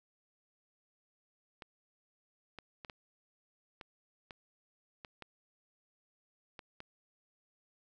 clicks, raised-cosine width 0.3 ms, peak -30 dBFS, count 10, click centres 1.622 / 2.587 / 2.848 / 2.898 / 3.812 / 4.308 / 5.048 / 5.223 / 6.592 / 6.804 s, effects none

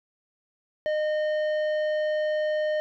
triangle tone with tanh clipping, 612 Hz, D#5, 29 cents flat, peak -25 dBFS, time 0.86-2.8 s, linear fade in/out 0 ms, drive 14 dB, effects none

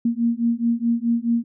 sine beating tone pair, 231.5 / 236.2 Hz, A#3 / A#3, -12 / +23 cents, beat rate 4.7 Hz, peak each -21 dBFS, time 0.05-1.44 s, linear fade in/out 5 ms, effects none

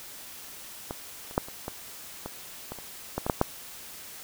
clicks, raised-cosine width 1 ms, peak -18 / -29 / -8 / -28 / -19 / -20 / -21 / -28 / -14 / -15 / -8 / -6 dBFS, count 12, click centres 0.909 / 1.311 / 1.379 / 1.485 / 1.681 / 2.26 / 2.72 / 2.787 / 3.18 / 3.265 / 3.298 / 3.414 s, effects white hiss -44 dBFS RMS until 4.23 s

